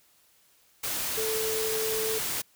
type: tone in noise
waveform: sine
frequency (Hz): 440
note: A4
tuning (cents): 0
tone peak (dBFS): -29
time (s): 1.17-2.19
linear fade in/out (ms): 10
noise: white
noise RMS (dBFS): -31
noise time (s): 0.83-2.42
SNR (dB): -1
effects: white hiss -63 dBFS RMS until 2.55 s